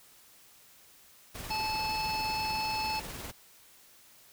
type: noise with tremolo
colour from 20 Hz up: pink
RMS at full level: -40 dBFS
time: 1.34-3.32 s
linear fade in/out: 20 ms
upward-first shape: sine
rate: 20 Hz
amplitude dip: 35%
type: harmonic tone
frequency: 870 Hz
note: A5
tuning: 20 cents flat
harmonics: 1 / 3 / 5 / 6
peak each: -32 / -37 / -39 / -40 dBFS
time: 1.5-3 s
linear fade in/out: 10 ms
effects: white hiss -58 dBFS RMS until 4.32 s